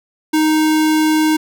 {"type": "tone", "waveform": "square", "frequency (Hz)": 311.1, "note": "D#4", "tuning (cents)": 0, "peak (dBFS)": -12, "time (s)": [0.33, 1.37], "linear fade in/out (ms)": 10, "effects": []}